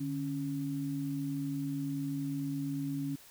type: tone pair together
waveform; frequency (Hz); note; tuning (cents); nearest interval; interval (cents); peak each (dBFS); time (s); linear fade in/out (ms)
sine; 148.18 / 277; D3 / C#4; +16 / -1; major seventh; 1083; -37 / -34; 0-3.16; 10
effects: white hiss -56 dBFS RMS until 3.3 s